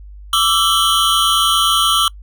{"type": "tone cluster", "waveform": "square", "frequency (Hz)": [1164, 1331, 3015, 3245], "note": ["D6", "E6", "F#7", "G#7"], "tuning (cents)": [-16, 16, 32, -41], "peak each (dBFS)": -18, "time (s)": [0.33, 2.08], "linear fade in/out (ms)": 2, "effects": ["noise-tail reverb RT60 0.1 s tail -26 dB re dry", "added 50 Hz sine -33 dBFS peak until 2.22 s"]}